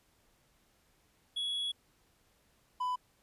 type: tone pair in turn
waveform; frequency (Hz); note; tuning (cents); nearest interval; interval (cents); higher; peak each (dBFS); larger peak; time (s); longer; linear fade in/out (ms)
triangle; 3361 / 999.2; G#7 / B5; +20 / +20; octave + major sixth; 2100; first; -31 / -29; second; 1.36-1.72 / 2.8-2.96; first; 10
effects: pink hiss -70 dBFS RMS until 3.22 s + resampled to 32000 Hz